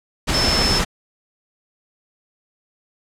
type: tone in noise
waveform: sine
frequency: 5274 Hz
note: E8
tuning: in tune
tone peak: -18 dBFS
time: 0.33-0.8 s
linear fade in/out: 20 ms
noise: pink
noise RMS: -19 dBFS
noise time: 0.27-0.85 s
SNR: -2 dB
effects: low-pass 8000 Hz 12 dB/octave